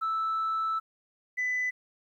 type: tone pair in turn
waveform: sine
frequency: 1316 / 1999.3 Hz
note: E6 / B6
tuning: -3 / +21 cents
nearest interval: perfect fifth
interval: 724 cents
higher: second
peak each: -25 dBFS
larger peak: neither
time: 0.01-0.8 / 1.37-1.71 s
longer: first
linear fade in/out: 20 ms
effects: tanh soft clip ceiling -24 dBFS + 11-bit